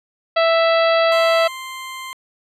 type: harmonic tone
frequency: 660 Hz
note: E5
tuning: 2 cents sharp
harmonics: 1 / 2 / 3 / 4 / 5 / 6 / 7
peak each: -14 / -20 / -24 / -26 / -28 / -30 / -31 dBFS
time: 0.36-1.48 s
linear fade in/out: 10 ms
type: tone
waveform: 20% pulse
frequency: 1046.5 Hz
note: C6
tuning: in tune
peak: -24 dBFS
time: 1.12-2.13 s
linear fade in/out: 0 ms
effects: resampled to 32000 Hz

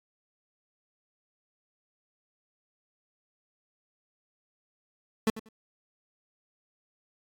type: tone with echo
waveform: 30% pulse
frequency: 220 Hz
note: A3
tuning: in tune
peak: -19 dBFS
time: 5.27-5.3 s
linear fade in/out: 2 ms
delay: 94 ms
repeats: 2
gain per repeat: -15 dB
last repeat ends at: 5.488 s
effects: AAC 64 kbps

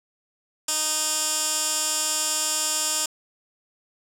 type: tone with band-pass filter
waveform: 15% pulse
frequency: 309.2 Hz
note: D#4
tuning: 11 cents flat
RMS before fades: -25 dBFS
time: 0.68-3.06 s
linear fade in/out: 5 ms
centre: 7700 Hz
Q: 2
effects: none

